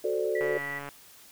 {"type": "chord", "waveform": "sine", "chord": "D dominant seventh", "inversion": "first", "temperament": "equal", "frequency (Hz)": [370, 440, 523.3, 587.3], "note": ["F#4", "A4", "C5", "D5"], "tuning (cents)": [0, 0, 0, 0], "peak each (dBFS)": [-31, -29, -35, -32], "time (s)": [0.04, 0.58], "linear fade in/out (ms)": 5}
{"type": "tone", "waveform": "sine", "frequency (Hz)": 1954, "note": "B6", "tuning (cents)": -19, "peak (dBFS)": -33, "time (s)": [0.35, 0.79], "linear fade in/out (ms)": 5}
{"type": "click train", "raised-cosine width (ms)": 0.5, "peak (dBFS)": -24, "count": 69, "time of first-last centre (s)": [0.41, 0.889], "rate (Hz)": 142}
{"effects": ["white hiss -53 dBFS RMS until 1.31 s"]}